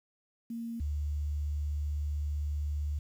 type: tone pair in turn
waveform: sine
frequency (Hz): 231.3 / 73.7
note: A#3 / D2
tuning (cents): -13 / +7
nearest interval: octave + minor sixth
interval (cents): 1980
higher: first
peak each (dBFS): -35 / -30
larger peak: second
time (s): 0.5-0.8 / 0.8-2.99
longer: second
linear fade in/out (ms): 5
effects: 10-bit